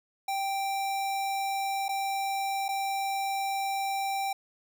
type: tone with dropouts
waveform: square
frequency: 784 Hz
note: G5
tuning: in tune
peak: -29 dBFS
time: 0.28-4.33 s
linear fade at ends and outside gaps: 5 ms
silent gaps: 1.883-1.89 / 2.683-2.688 s
effects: none